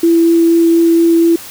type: tone with vibrato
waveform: sine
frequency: 334.1 Hz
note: E4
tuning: 23 cents sharp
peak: -6 dBFS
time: 0.03-1.36 s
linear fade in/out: 5 ms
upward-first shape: triangle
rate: 4.2 Hz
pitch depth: 8 cents each way
effects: white hiss -31 dBFS RMS until 1.5 s